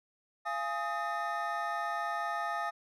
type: tone cluster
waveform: triangle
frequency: 687 / 831 / 1252 / 1807 Hz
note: F5 / G#5 / D#6 / A6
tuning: -29 / +1 / +10 / +46 cents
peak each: -36 / -36 / -34 / -38 dBFS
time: 0.45-2.71 s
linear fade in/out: 20 ms
effects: none